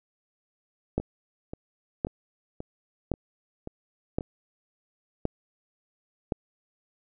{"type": "two click trains", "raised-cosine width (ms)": 2, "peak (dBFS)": [-22, -12], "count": [7, 6], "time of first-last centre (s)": [[1, 4.209], [0.98, 6.322]], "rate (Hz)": [1.87, 0.936], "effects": []}